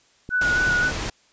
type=click; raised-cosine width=3 ms; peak=-21 dBFS; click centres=0.291 s
type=tone with vibrato; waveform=sine; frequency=1472 Hz; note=F#6; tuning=9 cents flat; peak=-18 dBFS; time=0.3-0.92 s; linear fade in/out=50 ms; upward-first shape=square; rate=3.8 Hz; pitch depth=19 cents each way
type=noise; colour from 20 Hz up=pink; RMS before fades=-28 dBFS; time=0.41-1.1 s; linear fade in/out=5 ms
effects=white hiss -59 dBFS RMS until 1.32 s + resampled to 16000 Hz